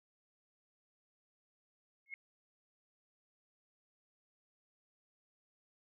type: tone with exponential growth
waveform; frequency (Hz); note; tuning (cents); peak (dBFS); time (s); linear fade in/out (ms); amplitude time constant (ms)
sine; 2166; C#7; -41; -37; 2.06-2.14; 1; 16
effects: none